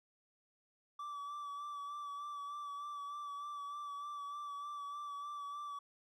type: tone with vibrato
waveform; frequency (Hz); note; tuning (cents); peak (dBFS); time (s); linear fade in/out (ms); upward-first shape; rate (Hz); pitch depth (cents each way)
triangle; 1157; D6; -26; -40; 0.99-5.79; 5; sine; 3.3; 28
effects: none